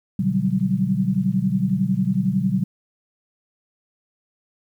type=chord; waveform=sine; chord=G major seventh; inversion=first; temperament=equal; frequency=123.47 / 146.83 / 185 / 196 Hz; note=B2 / D3 / F#3 / G3; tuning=0 / 0 / 0 / 0 cents; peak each=-27 / -27 / -21 / -22 dBFS; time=0.19-2.64 s; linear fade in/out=5 ms; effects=9-bit